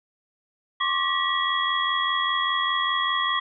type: tone cluster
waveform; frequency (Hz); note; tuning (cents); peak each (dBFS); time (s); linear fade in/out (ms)
sine; 1073 / 1158 / 1930 / 3318; C6 / D6 / B6 / G#7; +43 / -25 / -40 / -2; -27; 0.8-3.4; 10
effects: none